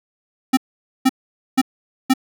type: tone bursts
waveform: square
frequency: 261.6 Hz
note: C4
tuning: in tune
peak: -11 dBFS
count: 4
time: 0.53-2.138 s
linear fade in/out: 10 ms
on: 42 ms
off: 480 ms
effects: none